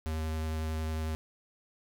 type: tone with vibrato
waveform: square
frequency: 79 Hz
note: D#2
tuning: 27 cents sharp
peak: -32 dBFS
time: 0.06-1.15 s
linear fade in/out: 0 ms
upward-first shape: sine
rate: 11 Hz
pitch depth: 10 cents each way
effects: 11-bit